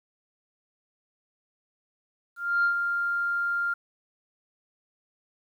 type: tone with ADSR envelope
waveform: sine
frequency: 1396.9 Hz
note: F6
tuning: in tune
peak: -18 dBFS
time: 2.36-3.74 s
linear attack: 280 ms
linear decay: 96 ms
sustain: -6 dB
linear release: 8 ms
effects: tanh soft clip ceiling -16 dBFS + 10-bit